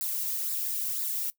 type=noise with flanger; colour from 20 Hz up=violet; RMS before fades=-31 dBFS; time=0.01-1.3 s; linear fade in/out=0 ms; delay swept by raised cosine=0.32 to 2.02 ms; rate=2 Hz; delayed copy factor=-0.6; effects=noise-tail reverb RT60 0.1 s tail -20 dB re dry